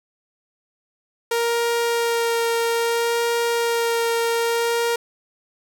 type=tone with vibrato; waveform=sawtooth; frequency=466.2 Hz; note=A#4; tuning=in tune; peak=-15 dBFS; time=1.31-4.96 s; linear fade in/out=5 ms; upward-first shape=sine; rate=0.61 Hz; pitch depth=11 cents each way; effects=none